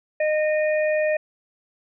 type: harmonic tone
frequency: 614 Hz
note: D#5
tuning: 23 cents flat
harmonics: 1 / 3 / 4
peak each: -19 / -29 / -31 dBFS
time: 0.2-1.17 s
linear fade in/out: 5 ms
effects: none